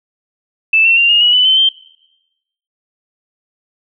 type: tone with pitch steps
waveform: sine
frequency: 2637 / 2705 / 2775 / 2846 / 2919 / 2994 / 3071 / 3150 Hz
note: E7 / E7 / F7 / F7 / F#7 / F#7 / G7 / G7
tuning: 0 / +44 / -12 / +32 / -24 / +20 / -36 / +8 cents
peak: -7 dBFS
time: 0.73-1.69 s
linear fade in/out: 5 ms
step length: 120 ms
effects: noise-tail reverb RT60 1.0 s tail -22 dB re dry